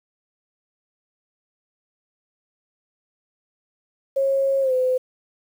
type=tone with pitch glide; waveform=sine; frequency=544 to 510.5 Hz; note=C#5 to C5; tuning=-33 to -43 cents; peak=-17 dBFS; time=4.16-4.98 s; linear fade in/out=10 ms; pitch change=-110 cents; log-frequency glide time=4.61-4.73 s; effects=8-bit